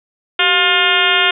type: harmonic tone with a mistuned harmonic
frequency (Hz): 355.2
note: F4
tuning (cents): +29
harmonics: 1 / 2 / 3 / 4 / 5 / 6 / 7 / 8 / 9 / 10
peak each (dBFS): -23 / -22 / -23 / -17 / -21 / -20 / -20 / -18 / -18 / -22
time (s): 0.39-1.31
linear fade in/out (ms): 5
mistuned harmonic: 1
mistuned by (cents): +130
effects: none